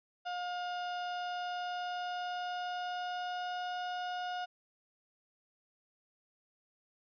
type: tone with pitch glide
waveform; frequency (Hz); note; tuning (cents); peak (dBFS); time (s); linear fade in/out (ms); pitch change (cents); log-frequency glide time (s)
35% pulse; 713 to 720.9; F5 to F#5; +36 to -45; -34; 0.25-4.46; 20; +19; 1.04-3.79
effects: resampled to 11025 Hz